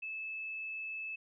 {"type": "tone", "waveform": "sine", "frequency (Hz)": 2613, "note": "E7", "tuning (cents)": -16, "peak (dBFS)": -38, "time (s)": [0.02, 1.16], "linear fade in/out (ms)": 10, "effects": []}